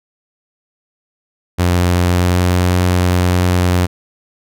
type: tone with pitch glide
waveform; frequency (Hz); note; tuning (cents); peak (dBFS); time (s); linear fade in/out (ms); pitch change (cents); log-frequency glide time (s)
sawtooth; 88.6 to 89.84; F2 to F2; +25 to +50; -7; 1.58-3.87; 20; +25; 1.97-2.56
effects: none